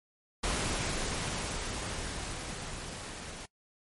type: noise with level ramp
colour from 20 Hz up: pink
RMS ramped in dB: -31 to -43 dBFS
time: 0.43-3.46 s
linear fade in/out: 10 ms
effects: noise-tail reverb RT60 0.1 s tail -22 dB re dry + MP3 48 kbps